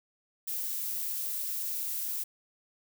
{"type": "noise", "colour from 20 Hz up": "violet", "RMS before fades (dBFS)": -34, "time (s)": [0.47, 2.24], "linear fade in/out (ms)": 10, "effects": []}